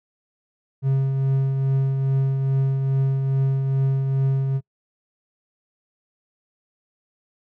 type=tone with tremolo; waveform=triangle; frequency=135 Hz; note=C#3; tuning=45 cents flat; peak=-14 dBFS; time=0.82-4.61 s; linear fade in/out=50 ms; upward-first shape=triangle; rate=2.4 Hz; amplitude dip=40%; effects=noise-tail reverb RT60 0.1 s tail -26 dB re dry